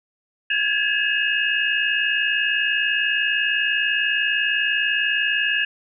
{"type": "tone cluster", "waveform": "sine", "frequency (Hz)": [1645, 1705, 2587, 2833], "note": ["G#6", "G#6", "E7", "F7"], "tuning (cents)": [-17, 45, -33, 24], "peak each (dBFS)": -24, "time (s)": [0.5, 5.65], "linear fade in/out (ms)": 5, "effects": []}